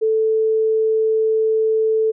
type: tone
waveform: sine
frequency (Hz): 440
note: A4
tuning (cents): 0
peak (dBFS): -14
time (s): 0.01-2.12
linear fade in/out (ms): 20
effects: none